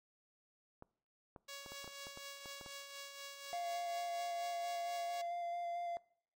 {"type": "clicks", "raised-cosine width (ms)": 1, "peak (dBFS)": -37, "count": 11, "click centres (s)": [0.824, 1.362, 1.662, 1.72, 1.844, 1.877, 2.069, 2.174, 2.458, 2.612, 2.662]}
{"type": "tone with tremolo", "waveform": "5% pulse", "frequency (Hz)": 559, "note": "C#5", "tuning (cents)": 14, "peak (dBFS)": -34, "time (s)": [1.48, 5.22], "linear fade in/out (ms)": 10, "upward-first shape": "triangle", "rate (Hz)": 4.1, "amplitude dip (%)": 50}
{"type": "tone with vibrato", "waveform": "triangle", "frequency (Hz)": 693, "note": "F5", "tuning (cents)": -14, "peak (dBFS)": -36, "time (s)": [3.53, 5.97], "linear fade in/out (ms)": 0, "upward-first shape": "square", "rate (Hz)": 4.5, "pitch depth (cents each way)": 10}
{"effects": ["noise-tail reverb RT60 0.6 s tail -22 dB re dry", "MP3 64 kbps"]}